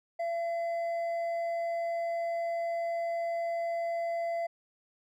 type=tone with hard clipping; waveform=sine; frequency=677 Hz; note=E5; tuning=46 cents sharp; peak=-31 dBFS; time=0.19-4.47 s; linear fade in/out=10 ms; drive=4 dB; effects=none